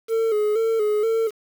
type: tone with vibrato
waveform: triangle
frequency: 436.1 Hz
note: A4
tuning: 15 cents flat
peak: -16 dBFS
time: 0.08-1.31 s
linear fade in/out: 50 ms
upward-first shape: square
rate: 2.1 Hz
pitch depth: 58 cents each way
effects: 7-bit